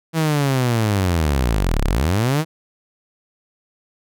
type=linear two-way sweep; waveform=sawtooth; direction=down then up; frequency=164.81 to 30.44 to 164.81 Hz; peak=-12 dBFS; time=0.13-2.45 s; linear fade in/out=50 ms; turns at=1.84 s; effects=none